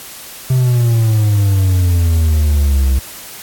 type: exponential sweep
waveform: triangle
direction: down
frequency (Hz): 130.81 to 64.4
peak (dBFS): -7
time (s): 0.5-2.99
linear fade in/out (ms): 5
effects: white hiss -32 dBFS RMS until 3.42 s + AAC 64 kbps